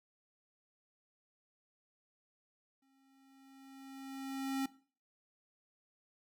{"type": "tone with exponential growth", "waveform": "square", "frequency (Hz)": 269.4, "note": "C#4", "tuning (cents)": -49, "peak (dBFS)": -33, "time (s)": [2.82, 4.66], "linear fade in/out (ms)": 5, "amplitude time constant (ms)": 400, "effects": ["noise-tail reverb RT60 0.4 s tail -18 dB re dry"]}